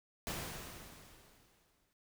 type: noise with exponential decay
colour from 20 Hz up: pink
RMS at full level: -39 dBFS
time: 0.27-1.93 s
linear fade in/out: 0 ms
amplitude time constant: 360 ms
effects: noise-tail reverb RT60 0.2 s tail -24 dB re dry